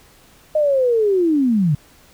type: linear sweep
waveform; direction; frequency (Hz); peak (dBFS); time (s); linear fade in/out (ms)
sine; down; 622.3 to 137; -13; 0.55-1.75; 5
effects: pink hiss -50 dBFS RMS until 2.13 s